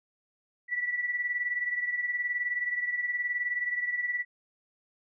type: beating tone pair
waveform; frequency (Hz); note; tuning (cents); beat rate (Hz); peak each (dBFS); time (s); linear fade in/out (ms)
sine; 1954 / 1973; B6 / B6; -19 / -2; 19; -29 / -35; 0.68-4.25; 50
effects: none